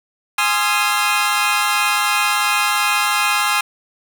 20% pulse chord, F minor seventh, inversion first, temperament equal with one note detuned, 830.6 / 1046.5 / 1244.5 / 1362.6 Hz, Ab5 / C6 / Eb6 / F6, 0 / 0 / 0 / -43 cents, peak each -16 dBFS, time 0.38-3.61 s, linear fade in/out 5 ms, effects none

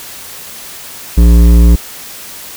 triangle tone with hard clipping, 57.9 Hz, A#1, 11 cents flat, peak -4 dBFS, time 1.17-1.76 s, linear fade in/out 10 ms, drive 16 dB, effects white hiss -29 dBFS RMS until 2.56 s

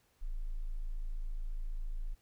sine tone, 27.27 Hz, A0, 15 cents flat, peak -34 dBFS, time 0.21-2.15 s, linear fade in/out 20 ms, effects pink hiss -72 dBFS RMS until 2.21 s

